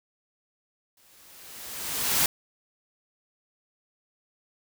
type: noise with exponential growth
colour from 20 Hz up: white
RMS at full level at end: -21 dBFS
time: 0.97-2.26 s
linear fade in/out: 2 ms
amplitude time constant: 280 ms
effects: none